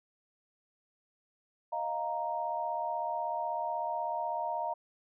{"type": "chord", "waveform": "sine", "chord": "Eb suspended second", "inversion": "none", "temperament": "equal", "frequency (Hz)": [622.3, 698.5, 932.3], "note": ["Eb5", "F5", "Bb5"], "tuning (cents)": [0, 0, 0], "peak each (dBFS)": [-38, -36, -34], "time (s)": [1.72, 4.74], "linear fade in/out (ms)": 10, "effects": []}